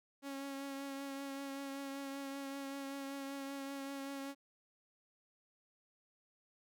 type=tone with vibrato; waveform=sawtooth; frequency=275.6 Hz; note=C#4; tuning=10 cents flat; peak=-38 dBFS; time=0.22-4.35 s; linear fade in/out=50 ms; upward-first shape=triangle; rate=5.2 Hz; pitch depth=23 cents each way; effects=none